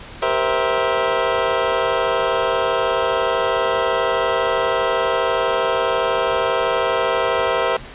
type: chord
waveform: 25% pulse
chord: C dominant seventh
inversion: second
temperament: just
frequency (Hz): 392.4 / 470.9 / 523.3 / 654.1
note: G4 / Bb4 / C5 / E5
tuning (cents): +2 / +18 / 0 / -14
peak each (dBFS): -22 / -18 / -18 / -18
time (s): 0.22-7.77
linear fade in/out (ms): 5
effects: pink hiss -37 dBFS RMS until 7.94 s + resampled to 8000 Hz